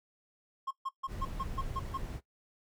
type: tone bursts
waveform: triangle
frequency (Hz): 1072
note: C6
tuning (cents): +42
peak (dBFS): -31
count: 8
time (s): 0.67-1.978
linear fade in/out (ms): 10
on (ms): 41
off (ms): 140
type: noise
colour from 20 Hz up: brown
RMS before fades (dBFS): -39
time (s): 1.07-2.21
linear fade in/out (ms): 50
effects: noise-tail reverb RT60 0.1 s tail -17 dB re dry